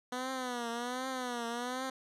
10% pulse tone with vibrato, 247.1 Hz, B3, 1 cent sharp, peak -27 dBFS, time 0.12-1.9 s, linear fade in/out 5 ms, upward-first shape triangle, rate 1.3 Hz, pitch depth 120 cents each way, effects low-pass 10000 Hz 12 dB/octave

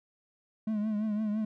triangle tone with vibrato, 213.2 Hz, G#3, 46 cents sharp, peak -26 dBFS, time 0.67-1.45 s, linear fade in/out 5 ms, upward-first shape triangle, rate 5.9 Hz, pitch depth 69 cents each way, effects none

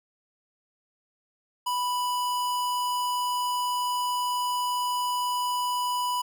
square tone, 987.8 Hz, B5, in tune, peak -26 dBFS, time 1.66-6.22 s, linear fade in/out 10 ms, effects none

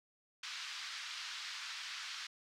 white band-pass noise, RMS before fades -45 dBFS, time 0.43-2.27 s, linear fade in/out 5 ms, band 1200 to 5100 Hz, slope 24 dB/octave, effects none

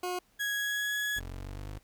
20% pulse tone, 360.7 Hz, F#4, 44 cents flat, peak -27 dBFS, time 0.03-0.19 s, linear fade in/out 5 ms
35% pulse tone with pitch glide, 1661.2 to 1683.4 Hz, G#6 to G#6, 0 to +23 cents, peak -28 dBFS, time 0.39-1.2 s, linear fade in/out 20 ms, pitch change +23 cents, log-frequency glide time 0.55-0.96 s
25% pulse exponential sweep, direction up, 43.8 to 51.91 Hz, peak -35 dBFS, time 1.16-1.79 s, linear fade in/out 10 ms
effects pink hiss -67 dBFS RMS until 1.83 s

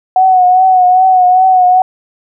sine tone with vibrato, 740 Hz, F#5, in tune, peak -4 dBFS, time 0.16-1.82 s, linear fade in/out 2 ms, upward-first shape triangle, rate 2.5 Hz, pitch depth 46 cents each way, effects none

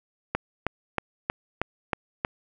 click train, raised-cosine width 0.5 ms, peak -9 dBFS, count 7, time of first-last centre 0.35-2.249 s, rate 3.16 Hz, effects none

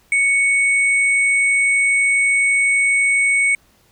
sine tone pair together, 2222 / 8353 Hz, C#7 / C9, +4 / -4 cents, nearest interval octave + major seventh, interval 2292 cents, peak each -13 / -24 dBFS, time 0.12-3.55 s, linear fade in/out 2 ms, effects pink hiss -56 dBFS RMS until 3.91 s

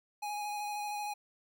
square tone with vibrato, 830.6 Hz, G#5, in tune, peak -36 dBFS, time 0.22-1.14 s, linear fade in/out 10 ms, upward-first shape square, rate 13 Hz, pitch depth 14 cents each way, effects 13-bit

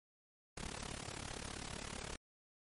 pink noise with amplitude modulation, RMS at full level -42 dBFS, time 0.57-2.16 s, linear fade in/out 5 ms, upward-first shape sine, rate 35.4 Hz, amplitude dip 90%, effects MP3 48 kbps

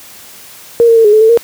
sine tone with pitch steps, 468 / 458.9 / 452.1 / 416.4 / 432.5 / 443.8 / 466.6 Hz, A#4 / A#4 / A4 / G#4 / A4 / A4 / A#4, +7 / -27 / +47 / +5 / -30 / +15 / +2 cents, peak -3 dBFS, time 0.8-1.374 s, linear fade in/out 0 ms, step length 82 ms, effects white hiss -35 dBFS RMS until 1.43 s + high-pass 60 Hz 12 dB/octave

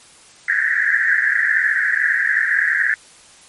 pink band-pass noise, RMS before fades -17 dBFS, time 0.48-2.94 s, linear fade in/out 2 ms, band 1600 to 1900 Hz, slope 96 dB/octave, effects white hiss -46 dBFS RMS until 3.48 s + MP3 48 kbps

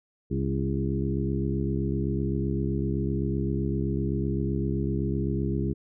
harmonic tone with a mistuned harmonic, 67.8 Hz, C#2, 38 cents flat, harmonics 1 / 2 / 3 / 4 / 5 / 6, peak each -31 / -29 / -31 / -35 / -33 / -35 dBFS, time 0.3-5.74 s, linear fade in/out 20 ms, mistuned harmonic 4, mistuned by +43 cents, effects none

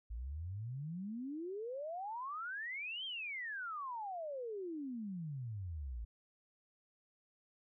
sine exponential two-way sweep, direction up then down, 53.1 to 3234 to 53.1 Hz, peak -40 dBFS, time 0.1-6.05 s, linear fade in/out 10 ms, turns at 3.05 s, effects none

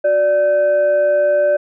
sine tone with frequency modulation, 587.3 Hz, D5, in tune, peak -11 dBFS, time 0.04-1.57 s, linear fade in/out 10 ms, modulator 954 Hz, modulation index 0.34, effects none

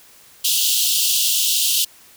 pink high-pass noise, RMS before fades -18 dBFS, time 0.44-1.85 s, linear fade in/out 10 ms, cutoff 2800 Hz, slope 96 dB/octave, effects white hiss -48 dBFS RMS until 2.16 s

